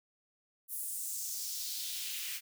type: noise with high-pass filter sweep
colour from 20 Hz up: white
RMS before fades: -39 dBFS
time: 0.68-2.41 s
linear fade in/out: 50 ms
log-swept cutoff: 11000 to 2200 Hz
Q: 1.9
effects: none